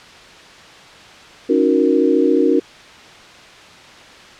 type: chord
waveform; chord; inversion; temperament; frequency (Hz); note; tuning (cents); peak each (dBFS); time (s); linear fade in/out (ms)
sine; D# minor seventh; third; equal with one note detuned; 277.2 / 311.1 / 365.7 / 466.2; C#4 / D#4 / F#4 / A#4; 0 / 0 / -20 / 0; -17; 1.49-2.6; 10
effects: white hiss -40 dBFS RMS until 4.39 s + low-pass 4000 Hz 12 dB/octave